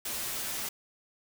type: noise with comb filter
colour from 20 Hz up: white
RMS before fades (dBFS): -35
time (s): 0.05-0.69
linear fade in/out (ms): 5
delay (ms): 11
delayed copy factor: -0.8
effects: none